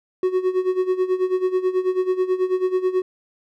triangle tone with tremolo, 370 Hz, F#4, in tune, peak -13 dBFS, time 0.23-3.02 s, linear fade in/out 2 ms, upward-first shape sine, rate 9.2 Hz, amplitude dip 80%, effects none

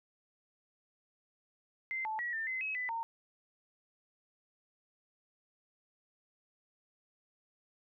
sine tone with pitch steps, 2078 / 872 / 1922 / 1795 / 2050 / 2561 / 1998 / 915 Hz, C7 / A5 / B6 / A6 / C7 / D#7 / B6 / A#5, -12 / -16 / -48 / +34 / -36 / +49 / +20 / -32 cents, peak -34 dBFS, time 1.91-3.03 s, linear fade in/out 0 ms, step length 140 ms, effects none

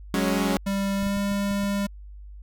sawtooth chord, F# suspended second, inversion none, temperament equal with one note detuned, 185.96 / 207.7 / 277.2 Hz, F#3 / G#3 / C#4, +9 / 0 / 0 cents, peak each -22 dBFS, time 0.14-0.57 s, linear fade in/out 0 ms
square tone with pitch glide, 197.2 to 200.4 Hz, G3 to G3, +11 to +38 cents, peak -24 dBFS, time 0.66-1.87 s, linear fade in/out 10 ms, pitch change +27 cents, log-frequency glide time 0.96-1.18 s
clicks, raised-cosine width 5 ms, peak -24 dBFS, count 6, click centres 1.028 / 1.067 / 1.169 / 1.317 / 1.512 / 1.637 s
effects added 50 Hz sine -39 dBFS peak until 2.42 s

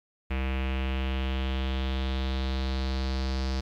square tone with low-pass filter sweep, 65.8 Hz, C2, 10 cents sharp, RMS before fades -29 dBFS, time 0.3-3.61 s, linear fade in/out 10 ms, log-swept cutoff 2500 to 4900 Hz, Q 3.6, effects 10-bit

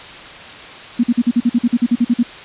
sine tone bursts, 239.1 Hz, A#3, 44 cents sharp, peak -9 dBFS, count 14, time 0.99-2.232 s, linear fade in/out 10 ms, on 46 ms, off 46 ms, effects white hiss -34 dBFS RMS until 2.44 s + resampled to 8000 Hz

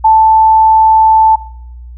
sine tone, 880 Hz, A5, in tune, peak -3 dBFS, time 0.04-1.36 s, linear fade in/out 10 ms, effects noise-tail reverb RT60 0.7 s tail -20 dB re dry + added 60 Hz sine -27 dBFS peak until 1.97 s

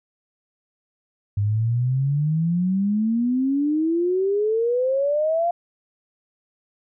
sine exponential sweep, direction up, 99.8 to 701 Hz, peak -18 dBFS, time 1.37-5.51 s, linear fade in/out 5 ms, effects none

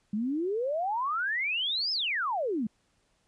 sine exponential two-way sweep, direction up then down, 200 to 5310 to 200 Hz, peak -27 dBFS, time 0.13-2.67 s, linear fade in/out 5 ms, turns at 1.92 s, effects pink hiss -71 dBFS RMS until 3.27 s + resampled to 22050 Hz

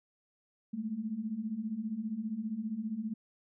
sine beating tone pair, 207.7 / 222.7 Hz, G#3 / A3, 0 / +21 cents, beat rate 15 Hz, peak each -39 / -35 dBFS, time 0.73-3.14 s, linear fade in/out 10 ms, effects none

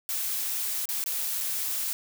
blue noise with dropouts, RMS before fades -30 dBFS, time 0.09-1.93 s, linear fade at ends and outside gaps 0 ms, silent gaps 0.855-0.889 / 1.04-1.061 / 1.404-1.408 s, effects none

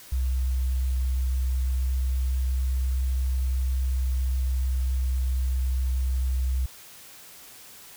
sine tone, 64.3 Hz, C2, 30 cents flat, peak -22 dBFS, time 0.12-6.66 s, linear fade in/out 5 ms, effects white hiss -47 dBFS RMS until 7.96 s

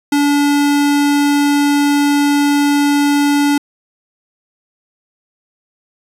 square tone, 287.7 Hz, D4, 36 cents flat, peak -11 dBFS, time 0.12-3.58 s, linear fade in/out 5 ms, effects resampled to 32000 Hz

